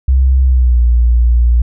sine tone with pitch glide, 65.41 to 59.29 Hz, C2 to A#1, 0 to +30 cents, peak -6 dBFS, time 0.08-1.62 s, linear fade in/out 5 ms, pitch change -170 cents, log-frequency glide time 0.42-0.81 s, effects none

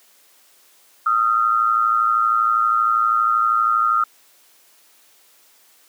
sine tone pair together, 1244.5 / 1357.1 Hz, D#6 / E6, 0 / +50 cents, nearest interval minor second, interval 150 cents, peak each -17 / -18 dBFS, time 1.06-4.04 s, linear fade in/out 5 ms, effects white hiss -54 dBFS RMS until 5.88 s + high-pass 300 Hz 12 dB/octave

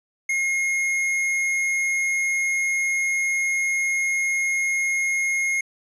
triangle tone with tanh clipping, 2149 Hz, C7, 46 cents sharp, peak -22 dBFS, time 0.29-5.61 s, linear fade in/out 5 ms, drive 16 dB, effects resampled to 24000 Hz

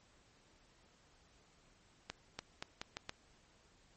accelerating click train, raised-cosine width 0.2 ms, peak -23 dBFS, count 6, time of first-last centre 2.1-3.094 s, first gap 290 ms, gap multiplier 0.81, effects pink hiss -68 dBFS RMS until 3.96 s + MP3 32 kbps

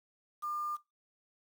sine tone with quantisation, 1200 Hz, D6, 37 cents sharp, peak -34 dBFS, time 0.42-0.77 s, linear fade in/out 20 ms, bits 9, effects noise-tail reverb RT60 0.2 s tail -18 dB re dry

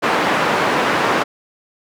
white band-pass noise, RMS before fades -17 dBFS, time 0.02-1.24 s, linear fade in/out 20 ms, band 210 to 1400 Hz, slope 12 dB/octave, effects none

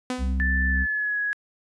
sawtooth tone with exponential decay, 252.3 Hz, B3, 37 cents sharp, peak -20 dBFS, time 0.1-0.51 s, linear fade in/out 2 ms, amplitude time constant 87 ms
harmonic tone, 65.41 Hz, C2, in tune, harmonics 1 / 3 / 4, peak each -22 / -32 / -37 dBFS, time 0.18-0.87 s, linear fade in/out 50 ms
sine tone with pitch glide, 1760 to 1671.8 Hz, A6 to G#6, 0 to +11 cents, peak -23 dBFS, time 0.4-1.33 s, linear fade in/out 0 ms, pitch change -89 cents, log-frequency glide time 0.67-1.19 s
effects resampled to 22050 Hz

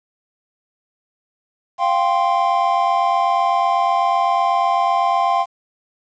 triangle chord, F suspended second, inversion none, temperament equal with one note detuned, 696 / 784 / 1046.5 Hz, F5 / G5 / C6, -6 / 0 / 0 cents, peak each -17 dBFS, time 1.78-5.46 s, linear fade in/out 50 ms, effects resampled to 16000 Hz + 8-bit

